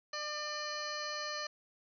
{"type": "harmonic tone", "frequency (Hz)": 599, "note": "D5", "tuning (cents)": 34, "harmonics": [1, 2, 3, 4, 5, 7, 8, 9, 10], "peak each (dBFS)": [-44, -43, -43, -51, -50, -43, -47, -56, -49], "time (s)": [0.13, 1.47], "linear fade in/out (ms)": 5, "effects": []}